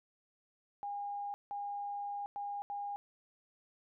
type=tone bursts at uneven times; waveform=sine; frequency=812 Hz; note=G#5; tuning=39 cents flat; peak=-37 dBFS; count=4; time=0.83-1.34 / 1.51-2.26 / 2.36-2.62 / 2.7-2.96 s; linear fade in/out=0 ms; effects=none